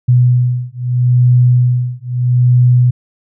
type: beating tone pair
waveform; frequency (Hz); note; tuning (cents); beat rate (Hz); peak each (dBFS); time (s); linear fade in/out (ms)
sine; 123.47 / 124.25; B2 / B2; 0 / +11; 0.78; -11; 0.08-2.91; 10
effects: none